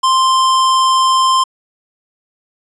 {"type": "tone", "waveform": "square", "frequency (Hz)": 1046.5, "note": "C6", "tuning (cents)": 0, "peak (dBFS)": -10, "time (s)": [0.03, 1.44], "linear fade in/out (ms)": 10, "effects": ["resampled to 22050 Hz"]}